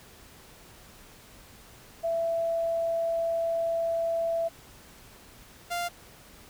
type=tone pair in turn; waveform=sine / sawtooth; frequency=666 / 696.7 Hz; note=E5 / F5; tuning=+18 / -4 cents; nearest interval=minor second; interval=78 cents; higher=second; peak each=-25 dBFS; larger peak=neither; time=2.03-4.49 / 5.7-5.89 s; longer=first; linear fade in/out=20 ms; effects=pink hiss -52 dBFS RMS until 6.49 s